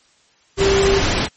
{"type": "tone in noise", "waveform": "sine", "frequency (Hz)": 392, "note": "G4", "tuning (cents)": 0, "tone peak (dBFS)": -13, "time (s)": [0.57, 1.02], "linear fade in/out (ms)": 50, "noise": "pink", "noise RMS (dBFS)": -18, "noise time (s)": [0.57, 1.29], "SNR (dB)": 2, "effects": ["white hiss -56 dBFS RMS until 1.36 s", "MP3 32 kbps"]}